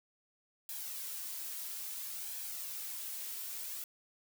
blue noise with flanger, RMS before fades -42 dBFS, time 0.69-3.84 s, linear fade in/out 2 ms, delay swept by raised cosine 1.2 to 3.2 ms, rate 0.6 Hz, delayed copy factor +0.5, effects none

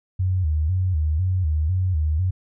sine tone with vibrato, 84.4 Hz, E2, 41 cents sharp, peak -18 dBFS, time 0.19-2.31 s, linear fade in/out 10 ms, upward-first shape square, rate 2 Hz, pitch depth 160 cents each way, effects none

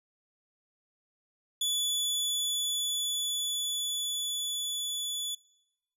sawtooth tone with level ramp, 3444 Hz, A7, 38 cents flat, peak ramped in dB -24 to -29 dBFS, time 1.61-5.35 s, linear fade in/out 5 ms, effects noise-tail reverb RT60 0.9 s tail -24 dB re dry + resampled to 32000 Hz

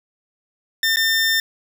20% pulse tone with dropouts, 1800 Hz, A6, 39 cents sharp, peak -11 dBFS, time 0.83-1.4 s, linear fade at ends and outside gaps 2 ms, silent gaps 0.96-0.969 s, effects none

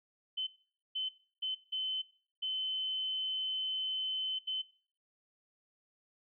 sine tone bursts at uneven times, 3054 Hz, G7, 46 cents flat, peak -33 dBFS, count 6, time 0.37-0.47 / 0.95-1.09 / 1.42-1.55 / 1.72-2.02 / 2.42-4.39 / 4.47-4.62 s, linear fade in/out 10 ms, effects noise-tail reverb RT60 0.5 s tail -19 dB re dry

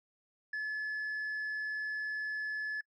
sine tone with tanh clipping, 1719 Hz, A6, 41 cents flat, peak -34 dBFS, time 0.53-2.81 s, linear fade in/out 5 ms, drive 1 dB, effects noise-tail reverb RT60 0.1 s tail -25 dB re dry

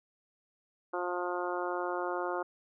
harmonic tone, 177.8 Hz, F3, 31 cents sharp, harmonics 2 / 3 / 4 / 5 / 6 / 7 / 8, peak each -36 / -38 / -39 / -40 / -41 / -41 / -42 dBFS, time 0.93-2.43 s, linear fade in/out 10 ms, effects none

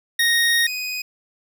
25% pulse tone pair in turn, 1864.7 / 2497 Hz, A#6 / D#7, 0 / +6 cents, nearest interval perfect fourth, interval 506 cents, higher second, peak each -12 / -21 dBFS, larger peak first, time 0.19-0.67 / 0.67-1.02 s, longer first, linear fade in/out 5 ms, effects none

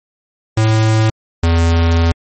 square tone pair in turn, 110 / 83.51 Hz, A2 / E2, 0 / +23 cents, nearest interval perfect fourth, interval 477 cents, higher first, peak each -10 dBFS, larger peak neither, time 0.57-1.1 / 1.43-2.12 s, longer second, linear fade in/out 5 ms, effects MP3 32 kbps

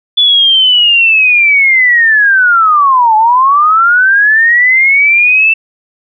sine linear two-way sweep, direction down then up, 3464 to 851 to 2669 Hz, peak -4 dBFS, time 0.17-5.54 s, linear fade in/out 10 ms, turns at 3.16 s, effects none

